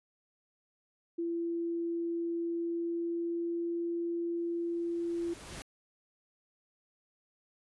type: tone with pitch glide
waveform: sine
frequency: 338 to 340.5 Hz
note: E4 to F4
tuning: +43 to -44 cents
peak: -31 dBFS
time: 1.18-5.34 s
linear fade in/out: 10 ms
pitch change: +13 cents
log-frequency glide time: 2.49-3.8 s
type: noise with exponential growth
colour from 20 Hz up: pink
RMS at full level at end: -42 dBFS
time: 4.37-5.62 s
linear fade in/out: 0 ms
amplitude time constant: 270 ms
effects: resampled to 24000 Hz